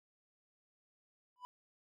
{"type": "tone with exponential growth", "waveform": "triangle", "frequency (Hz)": 992, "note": "B5", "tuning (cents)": 7, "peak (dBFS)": -39, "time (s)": [1.36, 1.45], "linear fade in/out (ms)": 0, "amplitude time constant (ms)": 19, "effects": []}